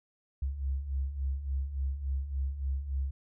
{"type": "beating tone pair", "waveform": "sine", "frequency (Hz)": [65.41, 68.91], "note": ["C2", "C#2"], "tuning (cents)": [0, -10], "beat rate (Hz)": 3.5, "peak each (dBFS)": [-37, -31], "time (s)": [0.42, 3.11], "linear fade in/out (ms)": 5, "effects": []}